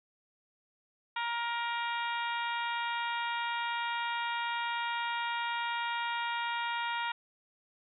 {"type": "harmonic tone with a mistuned harmonic", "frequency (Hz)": 470.5, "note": "A#4", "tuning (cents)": 16, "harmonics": [2, 3, 4, 5, 6, 7, 8], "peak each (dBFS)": [-34, -38, -40, -42, -44, -45, -46], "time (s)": [1.16, 7.12], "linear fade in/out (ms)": 5, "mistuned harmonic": 8, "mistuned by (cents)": -28, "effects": []}